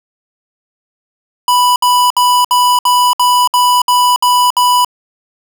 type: tone bursts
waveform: square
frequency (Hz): 987.8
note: B5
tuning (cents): 0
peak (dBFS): -8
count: 10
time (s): 1.48-4.847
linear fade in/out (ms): 2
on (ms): 280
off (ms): 63
effects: none